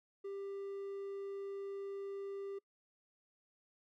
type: tone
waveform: triangle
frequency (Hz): 395.6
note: G4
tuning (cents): +16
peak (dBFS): -39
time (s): 0.24-2.59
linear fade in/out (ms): 10
effects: noise-tail reverb RT60 0.1 s tail -26 dB re dry